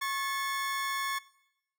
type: tone pair together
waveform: 30% pulse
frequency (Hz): 1091.7 / 1733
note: C#6 / A6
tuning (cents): -27 / -27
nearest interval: minor sixth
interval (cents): 800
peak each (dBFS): -30 / -33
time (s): 0.01-1.19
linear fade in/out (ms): 10
effects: noise-tail reverb RT60 0.8 s tail -19 dB re dry